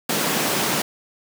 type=high-pass noise; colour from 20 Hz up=pink; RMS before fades=-22 dBFS; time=0.09-0.82 s; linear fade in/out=5 ms; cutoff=160 Hz; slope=24 dB/octave; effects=none